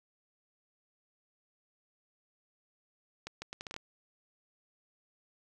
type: accelerating click train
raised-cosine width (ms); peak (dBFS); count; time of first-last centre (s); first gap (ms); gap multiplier
0.2; -23; 8; 3.27-3.764; 150; 0.73
effects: none